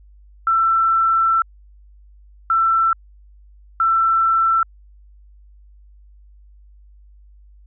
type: tone bursts at uneven times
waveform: sine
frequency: 1338 Hz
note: E6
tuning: 25 cents sharp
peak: -13 dBFS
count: 3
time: 0.47-1.42 / 2.5-2.93 / 3.8-4.63 s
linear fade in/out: 2 ms
effects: added 50 Hz sine -44 dBFS peak until 7.66 s